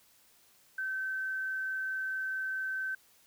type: tone with frequency modulation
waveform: sine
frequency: 1540 Hz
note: G6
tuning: 31 cents flat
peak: -32 dBFS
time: 0.78-2.95 s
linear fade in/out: 5 ms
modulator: 24.6 Hz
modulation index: 0.24
effects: white hiss -64 dBFS RMS until 3.26 s